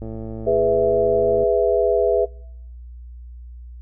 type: click train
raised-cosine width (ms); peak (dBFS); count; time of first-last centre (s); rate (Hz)
2; -20; 158; 0.02-1.434; 111
type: chord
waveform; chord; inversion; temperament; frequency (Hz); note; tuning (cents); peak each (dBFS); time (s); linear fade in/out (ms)
sine; E major; first; just; 412 / 494.4 / 659.3; G#4 / B4 / E5; -14 / +2 / 0; -19; 0.46-2.26; 20
effects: noise-tail reverb RT60 0.8 s tail -26 dB re dry + added 60 Hz sine -35 dBFS peak until 3.81 s